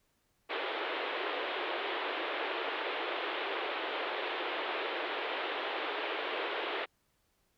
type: band-pass noise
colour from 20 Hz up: pink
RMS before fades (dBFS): -36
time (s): 0.49-6.86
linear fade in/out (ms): 20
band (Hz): 340 to 3600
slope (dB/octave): 48
effects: pink hiss -75 dBFS RMS until 7.57 s